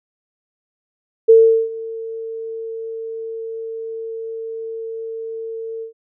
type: tone with ADSR envelope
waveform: sine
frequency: 450.7 Hz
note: A4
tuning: 42 cents sharp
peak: -4 dBFS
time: 1.28-5.93 s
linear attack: 18 ms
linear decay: 390 ms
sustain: -21 dB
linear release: 110 ms
effects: none